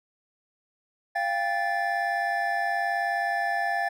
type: tone cluster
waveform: triangle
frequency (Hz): 692 / 791 / 1745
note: F5 / G5 / A6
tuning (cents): -16 / +15 / -15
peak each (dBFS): -27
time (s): 1.15-3.89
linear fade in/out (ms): 10
effects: none